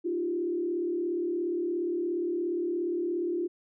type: tone with frequency modulation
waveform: sine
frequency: 346.9 Hz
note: F4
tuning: 12 cents flat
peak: -27 dBFS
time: 0.04-3.48 s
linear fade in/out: 20 ms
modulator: 37.1 Hz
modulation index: 0.81
effects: none